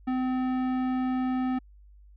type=tone with tanh clipping; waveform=sine; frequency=256.4 Hz; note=C4; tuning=35 cents flat; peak=-27 dBFS; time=0.07-1.59 s; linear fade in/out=10 ms; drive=15 dB; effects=added 50 Hz sine -50 dBFS peak until 2.16 s